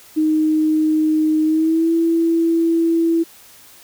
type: tone with pitch glide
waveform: sine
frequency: 311.1 to 331.5 Hz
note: D#4 to E4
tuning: 0 to +10 cents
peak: -13 dBFS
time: 0.16-3.24 s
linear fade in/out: 20 ms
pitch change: +110 cents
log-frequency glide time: 1.44-1.92 s
effects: white hiss -45 dBFS RMS until 3.83 s